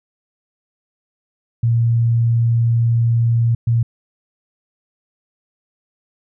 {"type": "tone bursts at uneven times", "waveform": "sine", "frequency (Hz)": 116.54, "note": "A#2", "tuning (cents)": 0, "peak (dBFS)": -12, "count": 2, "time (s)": [[1.63, 3.55], [3.67, 3.83]], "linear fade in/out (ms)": 5, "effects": []}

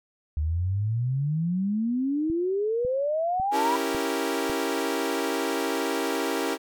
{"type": "exponential sweep", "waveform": "sine", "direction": "up", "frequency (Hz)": [73.42, 993], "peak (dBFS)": -23, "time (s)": [0.37, 3.76], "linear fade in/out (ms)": 0}
{"type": "click train", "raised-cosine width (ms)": 5, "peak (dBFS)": -26, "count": 5, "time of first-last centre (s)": [2.3, 4.498], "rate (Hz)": 1.82}
{"type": "chord", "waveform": "sawtooth", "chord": "C# diminished seventh", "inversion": "none", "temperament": "equal", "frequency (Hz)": [277.2, 329.6, 392, 466.2], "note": ["C#4", "E4", "G4", "Bb4"], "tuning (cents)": [0, 0, 0, 0], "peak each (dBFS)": -27, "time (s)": [3.51, 6.58], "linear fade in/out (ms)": 50}
{"effects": []}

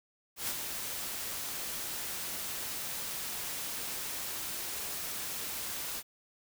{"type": "noise with ADSR envelope", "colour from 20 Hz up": "white", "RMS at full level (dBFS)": -33, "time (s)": [0.36, 6.03], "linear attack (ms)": 120, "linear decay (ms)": 52, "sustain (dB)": -5, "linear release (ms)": 46, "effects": []}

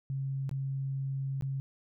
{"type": "tone with dropouts", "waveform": "sine", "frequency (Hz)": 135.7, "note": "C#3", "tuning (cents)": -36, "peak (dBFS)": -31, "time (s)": [0.1, 1.6], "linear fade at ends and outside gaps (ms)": 0, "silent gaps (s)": [[0.493, 0.513], [1.41, 1.423]], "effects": []}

